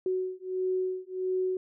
sine beating tone pair, 370.8 / 372.3 Hz, F#4 / F#4, +4 / +11 cents, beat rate 1.5 Hz, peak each -31 dBFS, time 0.06-1.57 s, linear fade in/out 2 ms, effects none

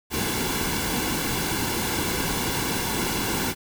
pink noise with comb filter, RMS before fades -26 dBFS, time 0.1-3.55 s, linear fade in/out 50 ms, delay 1.6 ms, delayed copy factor -0.6, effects none

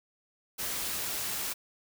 white noise, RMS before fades -34 dBFS, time 0.58-1.54 s, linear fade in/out 20 ms, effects none

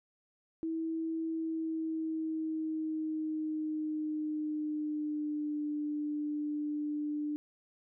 sine tone with pitch glide, 324.5 to 297.6 Hz, E4 to D4, -27 to +23 cents, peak -32 dBFS, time 0.63-7.36 s, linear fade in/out 0 ms, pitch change -150 cents, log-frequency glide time 1.27-5.63 s, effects none

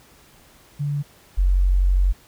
sine tone pair in turn, 144.5 / 46.1 Hz, D3 / F#1, -28 / -6 cents, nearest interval octave + minor sixth, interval 1978 cents, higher first, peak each -21 / -14 dBFS, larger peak second, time 0.79-1.03 / 1.37-2.13 s, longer second, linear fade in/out 20 ms, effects pink hiss -52 dBFS RMS until 2.27 s

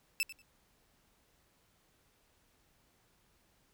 sawtooth tone with echo, 2637 Hz, E7, in tune, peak -26 dBFS, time 0.2-0.23 s, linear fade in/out 0 ms, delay 94 ms, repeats 2, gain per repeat -15 dB, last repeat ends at 0.418 s, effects pink hiss -71 dBFS RMS until 3.73 s

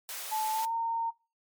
white high-pass noise, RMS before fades -39 dBFS, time 0.09-0.65 s, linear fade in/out 0 ms, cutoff 500 Hz, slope 24 dB/octave
sine tone with pitch glide, 870 to 917.5 Hz, A5 to A#5, -20 to -28 cents, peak -28 dBFS, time 0.31-1.11 s, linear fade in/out 20 ms, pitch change +92 cents, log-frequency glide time 0.52-0.72 s
effects noise-tail reverb RT60 0.3 s tail -21 dB re dry + MP3 96 kbps

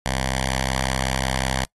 5% pulse tone with notch filter, 65.41 Hz, C2, in tune, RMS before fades -24 dBFS, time 0.06-1.65 s, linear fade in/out 0 ms, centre 360 Hz, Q 0.58, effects noise-tail reverb RT60 0.1 s tail -26 dB re dry + AAC 32 kbps

